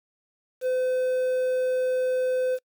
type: tone with quantisation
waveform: triangle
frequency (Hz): 510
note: C5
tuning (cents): -44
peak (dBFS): -20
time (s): 0.61-2.59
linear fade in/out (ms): 50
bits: 8
effects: noise-tail reverb RT60 0.1 s tail -26 dB re dry